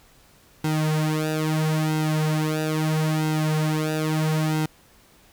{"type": "tone with flanger", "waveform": "sawtooth", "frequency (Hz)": 155.56, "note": "D#3", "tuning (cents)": 0, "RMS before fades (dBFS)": -23, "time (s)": [0.64, 4.66], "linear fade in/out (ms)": 5, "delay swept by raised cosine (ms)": [1.7, 5.5], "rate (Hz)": 0.76, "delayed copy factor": -0.95, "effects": ["pink hiss -55 dBFS RMS until 5.32 s"]}